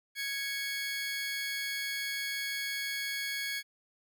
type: tone pair together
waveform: 25% pulse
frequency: 1662.8 / 2217 Hz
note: G#6 / C#7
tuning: +2 / 0 cents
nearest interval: perfect fourth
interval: 498 cents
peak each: -33 / -32 dBFS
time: 0.15-3.63 s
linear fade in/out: 50 ms
effects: none